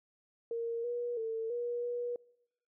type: tone with pitch steps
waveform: sine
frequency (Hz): 463.9 / 481.3 / 448.9 / 480 / 483.1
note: A#4 / B4 / A4 / B4 / B4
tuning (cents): -8 / -45 / +35 / -49 / -38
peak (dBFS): -33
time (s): 0.51-2.16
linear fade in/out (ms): 2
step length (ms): 330
effects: noise-tail reverb RT60 0.8 s tail -25 dB re dry